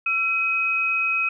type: tone pair together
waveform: sine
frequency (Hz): 1345.8 / 2531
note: E6 / D#7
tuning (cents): +35 / +29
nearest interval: major seventh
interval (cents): 1094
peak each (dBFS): -28 / -20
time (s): 0.06-1.29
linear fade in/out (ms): 5
effects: none